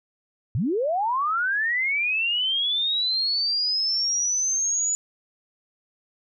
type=linear sweep; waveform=sine; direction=up; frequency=92.5 to 6940 Hz; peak=-21 dBFS; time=0.55-4.95 s; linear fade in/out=0 ms; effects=none